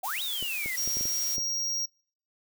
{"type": "noise", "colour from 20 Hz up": "blue", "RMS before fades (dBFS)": -36, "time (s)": [0.03, 1.37], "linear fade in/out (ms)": 20}
{"type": "exponential two-way sweep", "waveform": "sine", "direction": "up then down", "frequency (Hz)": [677, 3865, 1942], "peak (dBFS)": -31, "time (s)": [0.03, 0.76], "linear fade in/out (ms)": 5, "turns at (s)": 0.22}
{"type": "clicks", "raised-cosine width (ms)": 2, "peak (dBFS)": -27, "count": 7, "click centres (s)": [0.426, 0.66, 0.876, 0.97, 1.01, 1.055, 1.382]}
{"type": "tone", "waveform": "square", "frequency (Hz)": 5630, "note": "F8", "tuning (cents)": 13, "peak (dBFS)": -28, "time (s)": [0.77, 1.86], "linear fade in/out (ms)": 10}
{"effects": ["noise-tail reverb RT60 0.5 s tail -26 dB re dry"]}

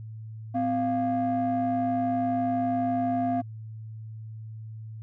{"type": "ring-modulated tone", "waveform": "triangle", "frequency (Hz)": 220, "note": "A3", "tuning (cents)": 0, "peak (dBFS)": -17, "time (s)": [0.54, 3.42], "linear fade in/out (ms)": 20, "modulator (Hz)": 476, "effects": ["tanh soft clip ceiling -19 dBFS", "added 110 Hz sine -37 dBFS peak until 5.02 s"]}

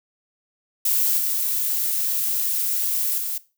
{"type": "noise with level steps", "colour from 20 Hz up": "violet", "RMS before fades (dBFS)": [-20, -23, -27], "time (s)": [0.85, 3.38], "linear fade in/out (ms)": 5, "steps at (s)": [1.18, 3.18], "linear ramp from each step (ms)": 2, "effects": ["noise-tail reverb RT60 0.3 s tail -18 dB re dry"]}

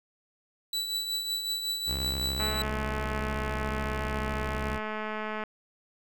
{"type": "tone with tremolo", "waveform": "40% pulse", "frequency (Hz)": 3951, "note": "B7", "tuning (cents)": 0, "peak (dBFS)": -26, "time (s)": [0.73, 2.62], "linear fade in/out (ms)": 2, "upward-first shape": "triangle", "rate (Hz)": 5.4, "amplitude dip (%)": 55}
{"type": "tone with vibrato", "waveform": "sawtooth", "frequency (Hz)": 66.1, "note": "C2", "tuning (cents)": 18, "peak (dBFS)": -28, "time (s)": [1.86, 4.8], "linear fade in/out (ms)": 50, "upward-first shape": "square", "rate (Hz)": 14, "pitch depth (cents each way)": 140}
{"type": "click train", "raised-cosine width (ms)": 0.5, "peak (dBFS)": -20, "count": 654, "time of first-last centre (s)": [2.4, 5.437], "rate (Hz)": 215}
{"effects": []}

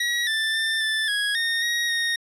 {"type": "tone with pitch steps", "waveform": "25% pulse", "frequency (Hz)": [1912, 1770, 1786, 1760, 1660, 1842, 1886, 1859], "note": ["A#6", "A6", "A6", "A6", "G#6", "A#6", "A#6", "A#6"], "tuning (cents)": [43, 10, 25, 0, -1, -21, 20, -5], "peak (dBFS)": -18, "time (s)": [0, 2.16], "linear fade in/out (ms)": 5, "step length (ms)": 270, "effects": ["low-pass 9000 Hz 12 dB/octave"]}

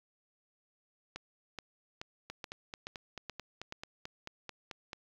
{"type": "two click trains", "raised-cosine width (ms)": 0.2, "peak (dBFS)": [-24, -23], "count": [13, 7], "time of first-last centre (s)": [[2.3, 4.932], [1.16, 3.724]], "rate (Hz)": [4.56, 2.34], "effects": ["low-pass 6000 Hz 12 dB/octave", "9-bit"]}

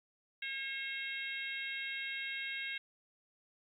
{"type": "harmonic tone", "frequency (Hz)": 540, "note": "C#5", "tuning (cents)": -45, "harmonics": [3, 4, 5, 6, 7], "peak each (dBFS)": [-44, -41, -44, -48, -47], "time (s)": [0.42, 2.78], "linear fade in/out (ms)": 5, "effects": ["12-bit"]}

